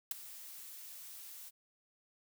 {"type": "noise with ADSR envelope", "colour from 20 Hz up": "blue", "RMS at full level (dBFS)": -32, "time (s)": [0.11, 1.51], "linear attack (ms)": 3, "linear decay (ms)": 13, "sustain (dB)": -18, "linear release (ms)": 34, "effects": []}